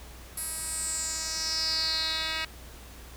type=tone with band-pass filter sweep; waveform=10% pulse; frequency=319.1 Hz; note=D#4; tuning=44 cents sharp; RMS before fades=-31 dBFS; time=0.37-2.45 s; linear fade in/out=5 ms; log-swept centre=11000 to 3100 Hz; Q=5.4; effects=added 60 Hz sine -46 dBFS peak until 3.16 s + pink hiss -49 dBFS RMS until 3.16 s